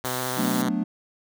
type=tone with vibrato; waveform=5% pulse; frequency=127.3 Hz; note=C3; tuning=47 cents flat; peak=-16 dBFS; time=0.04-0.69 s; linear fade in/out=2 ms; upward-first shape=square; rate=14 Hz; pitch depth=16 cents each way
type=high-pass noise; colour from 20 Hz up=white; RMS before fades=-34 dBFS; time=0.05-0.62 s; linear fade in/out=2 ms; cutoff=2200 Hz; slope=12 dB/octave
type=chord; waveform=triangle; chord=B minor seventh; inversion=second; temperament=equal; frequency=185 / 220 / 246.9 / 293.7 Hz; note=F#3 / A3 / B3 / D4; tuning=0 / 0 / 0 / 0 cents; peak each=-27 / -25 / -27 / -27 dBFS; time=0.37-0.84 s; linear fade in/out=10 ms
effects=none